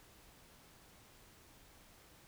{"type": "silence", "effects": ["pink hiss -62 dBFS RMS until 2.27 s"]}